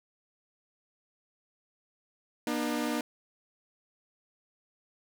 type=tone pair together; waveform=sawtooth; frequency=239.8 / 302.1 Hz; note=A#3 / D4; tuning=+49 / +49 cents; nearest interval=major third; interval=400 cents; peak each=-28 dBFS; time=2.47-3.01 s; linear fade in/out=2 ms; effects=none